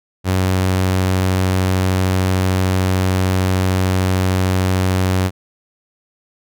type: tone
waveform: sawtooth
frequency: 93.3 Hz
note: F#2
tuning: 15 cents sharp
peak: -10 dBFS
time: 0.24-5.31 s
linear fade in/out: 50 ms
effects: none